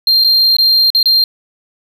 triangle tone with dropouts, 4186 Hz, C8, in tune, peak -6 dBFS, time 0.07-1.24 s, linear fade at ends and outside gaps 2 ms, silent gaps 0.239-0.245 / 0.567-0.585 / 0.903-0.948 / 1.029-1.057 s, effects none

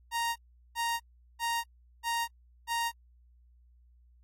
sawtooth tone bursts, 932.3 Hz, A#5, in tune, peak -25 dBFS, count 5, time 0.11-2.92 s, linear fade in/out 50 ms, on 250 ms, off 390 ms, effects added 60 Hz sine -58 dBFS peak until 4.23 s + AAC 48 kbps

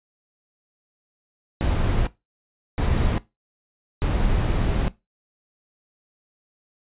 brown noise bursts at uneven times, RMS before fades -21 dBFS, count 3, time 1.61-2.07 / 2.78-3.18 / 4.02-4.88 s, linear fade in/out 0 ms, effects noise-tail reverb RT60 0.2 s tail -18 dB re dry + resampled to 8000 Hz

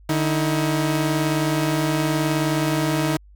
sawtooth tone pair together, 149.9 / 318.9 Hz, D3 / D#4, +36 / +43 cents, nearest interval octave + minor second, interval 1307 cents, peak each -18 dBFS, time 0.09-3.17 s, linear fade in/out 5 ms, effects added 50 Hz sine -45 dBFS peak until 3.35 s

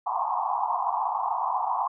white band-pass noise, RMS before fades -27 dBFS, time 0.06-1.88 s, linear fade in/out 10 ms, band 720 to 1100 Hz, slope 96 dB/octave, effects none

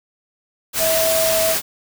sine tone in noise, 648 Hz, E5, 30 cents flat, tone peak -17 dBFS, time 0.78-1.56 s, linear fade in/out 50 ms, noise white, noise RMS -20 dBFS, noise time 0.73-1.62 s, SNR 0 dB, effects none

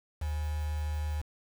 sine tone with quantisation, 75.5 Hz, D2, 48 cents sharp, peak -30 dBFS, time 0.21-1.22 s, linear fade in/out 10 ms, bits 7, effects none

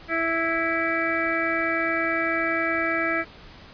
harmonic tone, 329.6 Hz, E4, in tune, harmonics 1 / 2 / 4 / 5 / 6 / 7, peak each -29 / -29 / -29 / -29 / -29 / -29 dBFS, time 0.08-3.25 s, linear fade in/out 50 ms, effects pink hiss -46 dBFS RMS until 3.73 s + resampled to 11025 Hz

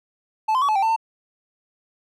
triangle tone with pitch steps, 872 / 1032 / 1132 / 862 / 782 / 892 / 898 Hz, A5 / C6 / C#6 / A5 / G5 / A5 / A5, -16 / -24 / +36 / -36 / -4 / +23 / +35 cents, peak -15 dBFS, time 0.48-0.963 s, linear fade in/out 10 ms, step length 69 ms, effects none

